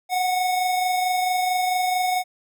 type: tone pair together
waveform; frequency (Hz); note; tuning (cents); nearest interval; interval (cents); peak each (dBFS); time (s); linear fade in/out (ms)
square; 732.5 / 757; F#5 / F#5; -18 / +39; minor second; 57; -21 / -32; 0.09-2.24; 50
effects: none